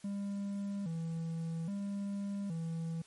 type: tone with vibrato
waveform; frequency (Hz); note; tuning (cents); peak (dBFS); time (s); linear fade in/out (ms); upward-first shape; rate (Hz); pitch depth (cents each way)
triangle; 181.4; F#3; -34; -33; 0.04-3.02; 5; square; 0.61; 170
effects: white hiss -62 dBFS RMS until 3.06 s + MP3 48 kbps